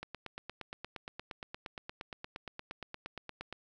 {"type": "click train", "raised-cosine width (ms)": 0.3, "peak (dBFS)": -25, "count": 31, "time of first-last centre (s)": [0.03, 3.527], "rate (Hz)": 8.58, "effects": []}